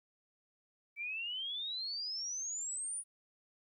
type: exponential sweep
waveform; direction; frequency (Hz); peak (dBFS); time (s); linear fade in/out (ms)
sine; up; 2291 to 9760; -37; 0.96-3.04; 50
effects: 13-bit